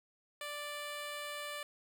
10% pulse tone, 587.3 Hz, D5, in tune, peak -32 dBFS, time 0.41-1.63 s, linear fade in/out 2 ms, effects none

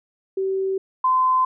sine tone pair in turn, 383.9 / 1028.4 Hz, G4 / C6, -36 / -30 cents, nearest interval octave + perfect fourth, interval 1706 cents, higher second, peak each -20 / -15 dBFS, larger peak second, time 0.37-0.78 / 1.04-1.45 s, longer neither, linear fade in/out 5 ms, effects none

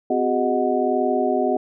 sine tone cluster, 256.3 / 367.1 / 408.6 / 621 / 735 Hz, C4 / F#4 / G#4 / D#5 / F#5, -36 / -14 / -28 / -3 / -12 cents, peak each -24 dBFS, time 0.1-1.57 s, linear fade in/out 5 ms, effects none

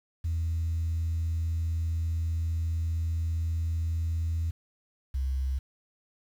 sine tone pair in turn, 82.41 / 66.42 Hz, E2 / C2, 0 / +27 cents, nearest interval major third, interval 373 cents, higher first, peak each -25 dBFS, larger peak neither, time 0.24-4.51 / 5.14-5.59 s, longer first, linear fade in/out 10 ms, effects tanh soft clip ceiling -23 dBFS + 9-bit

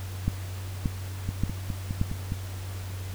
two click trains, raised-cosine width 5 ms, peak -12 / -18 dBFS, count 4 / 6, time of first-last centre 0.28-2.014 / 1.29-2.321 s, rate 1.73 / 4.85 Hz, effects added 94 Hz sine -33 dBFS peak until 3.14 s + pink hiss -44 dBFS RMS until 3.14 s

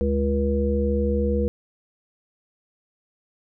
harmonic tone with a mistuned harmonic, 68.8 Hz, C#2, 12 cents flat, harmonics 1 / 3 / 5 / 7, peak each -23 / -25 / -31 / -24 dBFS, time 0.01-1.48 s, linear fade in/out 0 ms, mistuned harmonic 1, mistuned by +110 cents, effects none

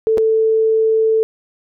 sine tone with dropouts, 442.5 Hz, A4, 10 cents sharp, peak -11 dBFS, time 0.07-1.23 s, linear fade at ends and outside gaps 0 ms, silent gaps 0.174-0.181 s, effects none

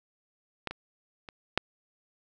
clicks, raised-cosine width 0.3 ms, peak -16 / -21 / -26 / -7 dBFS, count 4, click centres 0.673 / 0.71 / 1.288 / 1.576 s, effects none

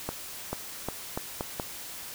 accelerating click train, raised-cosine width 1 ms, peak -16 dBFS, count 6, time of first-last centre 0.09-1.598 s, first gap 440 ms, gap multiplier 0.81, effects white hiss -41 dBFS RMS until 2.14 s

